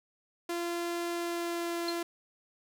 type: tone with pitch glide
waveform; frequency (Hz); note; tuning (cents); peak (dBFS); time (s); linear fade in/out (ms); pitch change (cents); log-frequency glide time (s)
sawtooth; 343.7 to 341.1; F4 to F4; -28 to -41; -28; 0.49-2.03; 5; -13; 1.1-1.76
type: tone with exponential decay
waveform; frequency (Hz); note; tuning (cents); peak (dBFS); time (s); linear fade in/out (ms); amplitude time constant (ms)
sine; 4186; C8; 0; -29; 1.88-1.97; 5; 19
effects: none